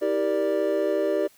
triangle chord, E half-diminished seventh, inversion none, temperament equal with one note detuned, 321.2 / 392 / 466.2 / 587.3 Hz, E4 / G4 / Bb4 / D5, -45 / 0 / 0 / 0 cents, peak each -27 / -24 / -28 / -23 dBFS, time 0.01-1.28 s, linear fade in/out 20 ms, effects white hiss -57 dBFS RMS until 1.37 s

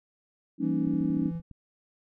sine chord, Eb dominant seventh, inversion first, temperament equal, 196 / 233.1 / 277.2 / 311.1 Hz, G3 / Bb3 / Db4 / Eb4, 0 / 0 / 0 / 0 cents, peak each -33 / -34 / -28 / -31 dBFS, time 0.58-1.32 s, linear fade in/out 50 ms
triangle tone, 167.3 Hz, E3, 26 cents sharp, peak -29 dBFS, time 0.6-1.42 s, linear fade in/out 50 ms
clicks, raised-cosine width 5 ms, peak -34 dBFS, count 12, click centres 0.87 / 0.939 / 1.009 / 1.052 / 1.103 / 1.171 / 1.219 / 1.259 / 1.316 / 1.353 / 1.399 / 1.513 s
effects none

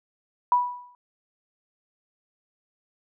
sine tone with exponential decay, 981 Hz, B5, 12 cents flat, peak -14 dBFS, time 0.52-0.95 s, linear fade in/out 1 ms, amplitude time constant 93 ms, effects none

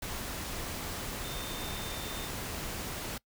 sine tone in noise, 3607 Hz, A7, 42 cents sharp, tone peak -45 dBFS, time 1.24-2.28 s, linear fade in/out 5 ms, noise pink, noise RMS -38 dBFS, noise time 0.02-3.18 s, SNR -10 dB, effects noise-tail reverb RT60 0.1 s tail -23 dB re dry

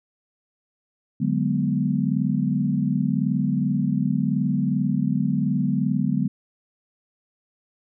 sine chord, G# half-diminished seventh, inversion second, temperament equal, 146.83 / 185 / 207.7 / 246.9 Hz, D3 / F#3 / G#3 / B3, 0 / 0 / 0 / 0 cents, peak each -25 dBFS, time 1.2-6.28 s, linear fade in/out 10 ms, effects none

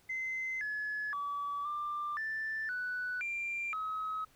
sine tone with pitch steps, 2061 / 1705 / 1146 / 1187 / 1766 / 1486 / 2375 / 1277 Hz, C7 / G#6 / D6 / D6 / A6 / F#6 / D7 / D#6, -27 / +45 / -43 / +18 / +6 / +7 / +19 / +45 cents, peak -33 dBFS, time 0.09-4.25 s, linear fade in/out 10 ms, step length 520 ms, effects tanh soft clip ceiling -30 dBFS + pink hiss -66 dBFS RMS until 4.35 s

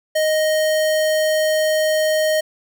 square tone, 622.3 Hz, D#5, in tune, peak -16 dBFS, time 0.15-2.41 s, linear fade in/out 10 ms, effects none

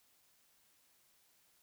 silence, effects white hiss -71 dBFS RMS until 1.62 s

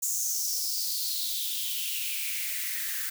blue noise with high-pass filter sweep, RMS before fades -31 dBFS, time 0.02-3.1 s, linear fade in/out 10 ms, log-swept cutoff 7000 to 1600 Hz, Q 4.9, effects none

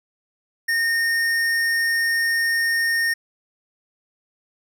sine tone with hard clipping, 1837 Hz, A#6, 26 cents flat, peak -20 dBFS, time 0.68-3.14 s, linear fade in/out 10 ms, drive 13 dB, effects none

